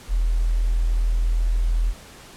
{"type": "tone", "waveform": "sine", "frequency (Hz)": 41.2, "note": "E1", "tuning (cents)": 0, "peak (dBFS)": -17, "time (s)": [0.08, 1.94], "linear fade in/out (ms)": 50, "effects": ["pink hiss -44 dBFS RMS until 2.36 s", "low-pass 11000 Hz 12 dB/octave"]}